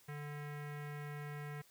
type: tone with low-pass filter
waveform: square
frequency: 146.83 Hz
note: D3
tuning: in tune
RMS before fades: -45 dBFS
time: 0.08-1.62 s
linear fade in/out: 10 ms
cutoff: 2000 Hz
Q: 2.9
effects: white hiss -66 dBFS RMS until 1.7 s